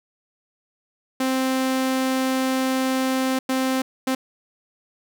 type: tone bursts at uneven times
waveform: sawtooth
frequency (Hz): 261.6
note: C4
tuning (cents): 0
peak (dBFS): -16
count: 3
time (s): 1.2-3.39 / 3.49-3.82 / 4.07-4.15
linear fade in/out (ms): 5
effects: none